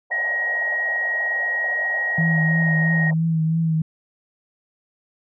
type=band-pass noise; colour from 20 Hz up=pink; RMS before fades=-35 dBFS; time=0.1-3.14 s; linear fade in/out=10 ms; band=580 to 830 Hz; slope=48 dB/octave
type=tone with pitch glide; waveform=sine; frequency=1891 to 1874.7 Hz; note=A#6 to A#6; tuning=+24 to +9 cents; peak=-20 dBFS; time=0.11-3.11 s; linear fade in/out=10 ms; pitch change=-15 cents; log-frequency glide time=2.3-2.65 s
type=tone with vibrato; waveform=sine; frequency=161.7 Hz; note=E3; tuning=33 cents flat; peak=-17 dBFS; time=2.18-3.82 s; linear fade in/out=5 ms; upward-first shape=triangle; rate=3 Hz; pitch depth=39 cents each way
effects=none